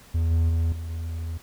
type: tone with level steps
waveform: triangle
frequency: 82.3 Hz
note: E2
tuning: 2 cents flat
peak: -18 / -16 / -18 / -28 / -26 dBFS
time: 0.14-1.38 s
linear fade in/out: 10 ms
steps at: 0.31 / 0.49 / 0.72 / 0.9 s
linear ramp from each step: 2 ms
effects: pink hiss -51 dBFS RMS until 1.42 s